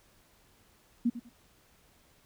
sine tone with echo, 237.7 Hz, A#3, 34 cents sharp, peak -23 dBFS, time 1.05-1.1 s, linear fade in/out 10 ms, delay 98 ms, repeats 2, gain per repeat -13 dB, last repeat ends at 1.296 s, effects pink hiss -64 dBFS RMS until 2.25 s

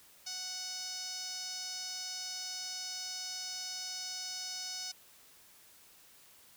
sawtooth tone with band-pass filter, 740 Hz, F#5, in tune, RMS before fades -41 dBFS, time 0.26-4.92 s, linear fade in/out 10 ms, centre 5400 Hz, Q 4.4, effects white hiss -60 dBFS RMS until 6.56 s

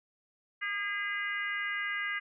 harmonic tone, 407.6 Hz, G#4, 32 cents flat, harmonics 3 / 4 / 5 / 6 / 7, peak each -41 / -36 / -34 / -46 / -45 dBFS, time 0.61-2.2 s, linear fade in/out 20 ms, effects none

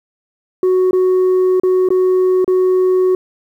sine tone with dropouts, 370 Hz, F#4, in tune, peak -7 dBFS, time 0.63-3.15 s, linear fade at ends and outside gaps 2 ms, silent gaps 0.91-0.931 / 1.599-1.634 / 1.888-1.904 / 2.445-2.478 s, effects tanh soft clip ceiling -9 dBFS + 8-bit

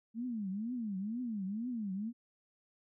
sine tone with vibrato, 217.5 Hz, A3, 20 cents flat, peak -35 dBFS, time 0.14-2.13 s, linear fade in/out 50 ms, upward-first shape triangle, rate 2.1 Hz, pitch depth 290 cents each way, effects none

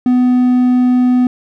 triangle tone, 249.7 Hz, B3, 19 cents sharp, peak -6 dBFS, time 0.06-1.27 s, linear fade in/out 2 ms, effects none

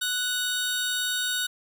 sawtooth tone pair together, 1480 / 3729 Hz, F#6 / A#7, 0 / 0 cents, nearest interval octave + major third, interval 1600 cents, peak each -25 dBFS, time 0.01-1.47 s, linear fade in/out 10 ms, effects none

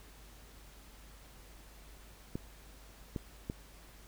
clicks, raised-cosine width 3 ms, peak -23 dBFS, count 3, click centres 2.355 / 3.162 / 3.499 s, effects added 50 Hz sine -55 dBFS peak until 4.07 s + pink hiss -58 dBFS RMS until 4.07 s

